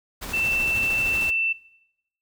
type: noise with tremolo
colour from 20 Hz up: pink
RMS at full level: -33 dBFS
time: 0.21-1.31 s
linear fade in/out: 20 ms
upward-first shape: square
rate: 13 Hz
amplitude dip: 25%
type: tone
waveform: sine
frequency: 2671 Hz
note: E7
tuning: 22 cents sharp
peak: -21 dBFS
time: 0.33-1.53 s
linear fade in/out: 10 ms
effects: noise-tail reverb RT60 0.9 s tail -20 dB re dry